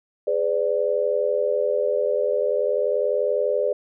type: chord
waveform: sine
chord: G# diminished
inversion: none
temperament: equal with one note detuned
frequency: 415.3 / 506.9 / 587.3 Hz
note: G#4 / B4 / D5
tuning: 0 / +45 / 0 cents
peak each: -25 / -23 / -23 dBFS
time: 0.27-3.73 s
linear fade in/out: 5 ms
effects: none